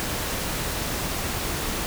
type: noise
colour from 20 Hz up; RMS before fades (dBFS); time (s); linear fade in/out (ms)
pink; -28; 0-1.86; 0
effects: none